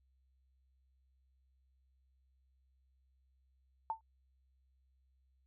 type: tone with exponential decay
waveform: sine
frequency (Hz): 892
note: A5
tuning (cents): +23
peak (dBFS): -30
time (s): 3.9-4.01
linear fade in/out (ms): 1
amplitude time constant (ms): 23
effects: added 65 Hz sine -70 dBFS peak until 5.46 s

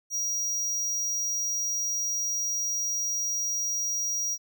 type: tone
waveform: square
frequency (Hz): 5740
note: F8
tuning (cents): +47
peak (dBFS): -27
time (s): 0.1-4.38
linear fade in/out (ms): 50
effects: none

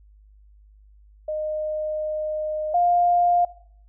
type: tone pair in turn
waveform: sine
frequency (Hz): 615 / 703.1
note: D#5 / F5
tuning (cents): -20 / +11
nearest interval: major second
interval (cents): 231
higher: second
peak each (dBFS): -24 / -16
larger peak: second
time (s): 1.28-2.74 / 2.74-3.45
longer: first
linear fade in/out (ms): 5
effects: noise-tail reverb RT60 0.6 s tail -19 dB re dry + added 51 Hz sine -49 dBFS peak until 3.88 s

